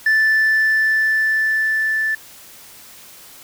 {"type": "tone with level ramp", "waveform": "sine", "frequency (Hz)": 1758, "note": "A6", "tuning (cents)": -2, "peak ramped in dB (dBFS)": [-9, -16], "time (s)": [0.06, 2.15], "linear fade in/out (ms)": 5, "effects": ["tanh soft clip ceiling -11 dBFS", "white hiss -42 dBFS RMS until 3.43 s"]}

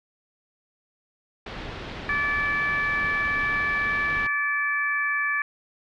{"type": "low-pass noise", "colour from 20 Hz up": "pink", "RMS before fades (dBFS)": -36, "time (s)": [1.46, 4.27], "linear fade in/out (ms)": 5, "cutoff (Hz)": 3900, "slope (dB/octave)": 24}
{"type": "harmonic tone", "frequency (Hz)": 579, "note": "D5", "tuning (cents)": -25, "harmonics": [2, 3, 4], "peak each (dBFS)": [-30, -24, -29], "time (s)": [2.09, 5.42], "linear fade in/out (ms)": 2}
{"effects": []}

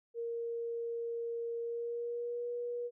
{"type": "tone with pitch glide", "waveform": "sine", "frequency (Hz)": [466.2, 481.2], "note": ["A#4", "B4"], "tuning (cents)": [0, -45], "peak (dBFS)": -35, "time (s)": [0.14, 2.91], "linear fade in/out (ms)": 50, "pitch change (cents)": 55, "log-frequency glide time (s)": [1.6, 2.49], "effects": []}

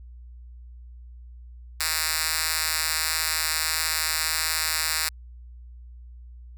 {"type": "tone with high-pass filter", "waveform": "5% pulse", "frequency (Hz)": 158.5, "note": "D#3", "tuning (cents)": 32, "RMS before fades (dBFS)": -26, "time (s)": [1.8, 5.09], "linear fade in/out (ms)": 5, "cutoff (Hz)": 2900, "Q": 0.53, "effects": ["added 60 Hz sine -41 dBFS peak until 6.57 s"]}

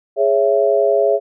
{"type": "chord", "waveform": "sine", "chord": "C# minor", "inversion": "second", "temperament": "just", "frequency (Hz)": [415.8, 554.4, 665.2], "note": ["G#4", "C#5", "E5"], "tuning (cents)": [2, 0, 16], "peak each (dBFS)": -16, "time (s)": [0.16, 1.2], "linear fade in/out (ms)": 50, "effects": []}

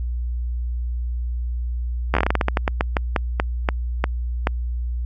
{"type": "slowing click train", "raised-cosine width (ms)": 0.5, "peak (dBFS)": -3, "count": 20, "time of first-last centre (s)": [2.14, 4.471], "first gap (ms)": 12, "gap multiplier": 1.22, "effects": ["added 60 Hz sine -22 dBFS peak until 5.05 s"]}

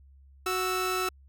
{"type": "tone pair together", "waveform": "sawtooth", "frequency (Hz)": [369.7, 1318.5], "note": ["F#4", "E6"], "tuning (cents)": [-1, 0], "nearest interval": "octave + minor seventh", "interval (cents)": 2201, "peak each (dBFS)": -26, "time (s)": [0.46, 1.09], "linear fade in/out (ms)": 5, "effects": ["added 68 Hz sine -52 dBFS peak until 1.28 s"]}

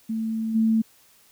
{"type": "tone with level steps", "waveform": "sine", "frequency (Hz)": 222.6, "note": "A3", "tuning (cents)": 20, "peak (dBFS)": [-24, -17], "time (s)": [0.09, 0.82], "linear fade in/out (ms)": 10, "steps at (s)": 0.54, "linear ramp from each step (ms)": 20, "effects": ["white hiss -57 dBFS RMS until 1.31 s"]}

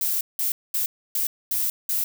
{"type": "noise bursts at uneven times", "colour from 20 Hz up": "violet", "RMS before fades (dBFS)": -24, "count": 6, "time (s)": [[0.01, 0.21], [0.39, 0.52], [0.74, 0.86], [1.15, 1.27], [1.51, 1.7], [1.89, 2.04]], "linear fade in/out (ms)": 2, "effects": []}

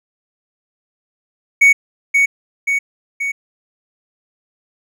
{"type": "tone with echo", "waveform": "triangle", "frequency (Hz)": 2231, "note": "C#7", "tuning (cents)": 11, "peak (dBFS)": -4, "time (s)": [1.61, 1.73], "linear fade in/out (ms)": 10, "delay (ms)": 530, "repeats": 3, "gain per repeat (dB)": -4, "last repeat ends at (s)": 3.32, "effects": []}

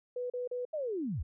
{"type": "tone bursts", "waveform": "sine", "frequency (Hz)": 493.9, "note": "B4", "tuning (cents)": 0, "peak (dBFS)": -33, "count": 3, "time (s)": [0.16, 0.652], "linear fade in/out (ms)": 5, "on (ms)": 140, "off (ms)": 36}
{"type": "linear sweep", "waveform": "sine", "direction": "down", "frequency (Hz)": [648, 51], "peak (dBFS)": -32, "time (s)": [0.73, 1.23], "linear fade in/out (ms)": 10}
{"effects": []}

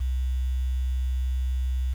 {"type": "tone with quantisation", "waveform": "sine", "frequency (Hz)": 63.8, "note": "C2", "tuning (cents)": -43, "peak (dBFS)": -23, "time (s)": [0, 1.94], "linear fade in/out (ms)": 10, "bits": 8, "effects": []}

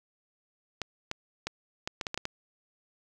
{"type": "clicks", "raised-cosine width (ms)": 0.2, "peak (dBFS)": -15, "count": 9, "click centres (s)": [0.817, 1.114, 1.47, 1.875, 2.012, 2.068, 2.144, 2.176, 2.254], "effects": []}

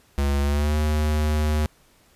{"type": "tone with pitch glide", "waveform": "square", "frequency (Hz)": [70.5, 76], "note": ["C#2", "D#2"], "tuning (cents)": [30, -40], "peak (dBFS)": -20, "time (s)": [0.18, 1.66], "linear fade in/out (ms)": 0, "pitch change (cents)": 130, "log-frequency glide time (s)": [0.41, 0.77], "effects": ["pink hiss -58 dBFS RMS until 2.15 s", "resampled to 32000 Hz"]}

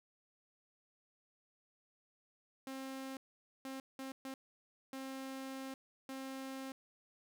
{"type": "tone bursts at uneven times", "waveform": "sawtooth", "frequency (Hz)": 266.4, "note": "C4", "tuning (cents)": 31, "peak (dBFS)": -39, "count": 6, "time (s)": [[2.67, 3.17], [3.65, 3.8], [3.99, 4.12], [4.25, 4.34], [4.93, 5.74], [6.09, 6.72]], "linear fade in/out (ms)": 2, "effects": []}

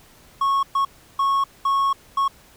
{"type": "tone bursts at uneven times", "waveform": "triangle", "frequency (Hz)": 1100, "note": "C#6", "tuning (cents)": -14, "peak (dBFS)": -15, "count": 5, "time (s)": [[0.41, 0.63], [0.75, 0.85], [1.19, 1.44], [1.65, 1.93], [2.17, 2.28]], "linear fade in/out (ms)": 5, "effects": ["pink hiss -51 dBFS RMS until 2.56 s"]}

